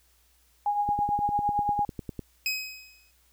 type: tone with tremolo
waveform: sine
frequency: 823 Hz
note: G#5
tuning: 16 cents flat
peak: -21 dBFS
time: 0.66-1.85 s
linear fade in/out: 2 ms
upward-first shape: triangle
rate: 8.9 Hz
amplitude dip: 60%
type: click train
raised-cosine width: 3 ms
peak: -21 dBFS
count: 14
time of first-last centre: 0.89-2.193 s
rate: 9.98 Hz
type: tone with exponential decay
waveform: 25% pulse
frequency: 2531 Hz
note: D#7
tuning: 29 cents sharp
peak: -20 dBFS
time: 2.46-3.11 s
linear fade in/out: 1 ms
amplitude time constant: 140 ms
effects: added 60 Hz sine -65 dBFS peak until 3.32 s + white hiss -65 dBFS RMS until 3.32 s